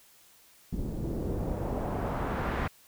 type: noise with low-pass filter sweep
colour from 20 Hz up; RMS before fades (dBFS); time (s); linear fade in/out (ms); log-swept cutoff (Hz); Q
pink; -32; 0.72-2.68; 10; 240 to 1800; 1.1
effects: white hiss -59 dBFS RMS until 2.87 s